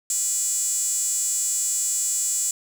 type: tone with high-pass filter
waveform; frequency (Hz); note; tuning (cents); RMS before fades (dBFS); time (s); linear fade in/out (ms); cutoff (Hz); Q
sawtooth; 490; B4; -14; -24; 0.1-2.51; 2; 7500; 8.2
effects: none

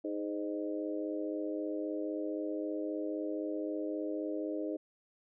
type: harmonic tone with a mistuned harmonic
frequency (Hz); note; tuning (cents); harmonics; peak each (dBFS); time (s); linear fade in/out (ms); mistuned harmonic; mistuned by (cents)
103.83; G#2; 0; 3 / 4 / 5 / 6; -36 / -41 / -41 / -42; 0.04-4.77; 10; 6; -24
effects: none

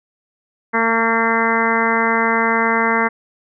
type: harmonic tone with a mistuned harmonic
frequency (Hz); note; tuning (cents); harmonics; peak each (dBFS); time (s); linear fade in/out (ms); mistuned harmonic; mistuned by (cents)
227.4; A#3; -43; 1 / 2 / 3 / 4 / 5 / 6 / 7 / 8 / 9; -22 / -22 / -26 / -21 / -22 / -24 / -23 / -24 / -22; 0.73-3.09; 20; 6; +15
effects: none

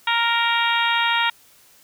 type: harmonic tone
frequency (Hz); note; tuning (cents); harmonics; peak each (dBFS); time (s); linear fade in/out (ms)
466.2; A#4; 0; 2 / 3 / 4 / 5 / 6 / 7 / 8; -22 / -24 / -25 / -26 / -27 / -27 / -28; 0.07-1.3; 5
effects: white hiss -53 dBFS RMS until 1.83 s

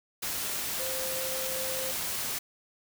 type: tone in noise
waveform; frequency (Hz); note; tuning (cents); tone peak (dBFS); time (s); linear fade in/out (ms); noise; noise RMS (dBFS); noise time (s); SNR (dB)
sine; 523.3; C5; 0; -36; 0.79-1.92; 10; white; -33; 0.22-2.39; -6
effects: none

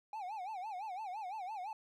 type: tone with vibrato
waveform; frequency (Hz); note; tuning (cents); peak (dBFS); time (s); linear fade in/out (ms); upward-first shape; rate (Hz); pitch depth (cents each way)
triangle; 799; G5; +33; -38; 0.13-1.73; 2; sine; 5.9; 190
effects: none

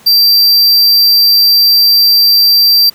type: tone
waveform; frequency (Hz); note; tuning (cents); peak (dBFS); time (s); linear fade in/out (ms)
square; 4699; D8; 0; -5; 0.06-2.9; 10
effects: pink hiss -41 dBFS RMS until 2.94 s + high-pass 100 Hz 12 dB/octave

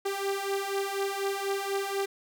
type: beating tone pair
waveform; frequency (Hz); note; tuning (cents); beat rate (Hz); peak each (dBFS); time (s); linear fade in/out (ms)
sawtooth; 392 / 396.1; G4 / G4; 0 / +18; 4.1; -29 / -27; 0.05-2.06; 10
effects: none

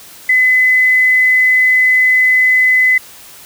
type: tone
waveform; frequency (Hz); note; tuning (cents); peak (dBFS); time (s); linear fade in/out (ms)
sine; 2020; B6; +39; -7; 0.29-2.98; 5
effects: white hiss -37 dBFS RMS until 3.45 s

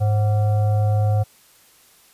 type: tone with frequency modulation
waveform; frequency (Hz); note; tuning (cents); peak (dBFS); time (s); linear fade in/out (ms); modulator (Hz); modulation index
sine; 104.4; G#2; +10; -15; 0-1.24; 20; 635; 0.41
effects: white hiss -53 dBFS RMS until 2.13 s + resampled to 32000 Hz

